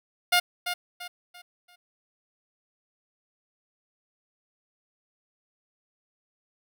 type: tone with echo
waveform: 10% pulse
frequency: 710 Hz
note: F5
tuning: 28 cents sharp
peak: -10 dBFS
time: 0.32-0.4 s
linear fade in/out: 10 ms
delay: 340 ms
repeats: 4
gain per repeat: -9 dB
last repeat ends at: 1.76 s
effects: none